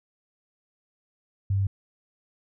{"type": "tone", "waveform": "sine", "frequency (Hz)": 98, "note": "G2", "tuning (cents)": 0, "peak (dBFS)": -21, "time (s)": [1.5, 1.67], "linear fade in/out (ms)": 5, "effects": []}